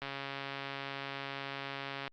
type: click train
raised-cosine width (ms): 0.3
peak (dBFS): -23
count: 285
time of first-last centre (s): 0.02-2.078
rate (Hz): 138
effects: low-pass 5000 Hz 12 dB/octave + Opus 48 kbps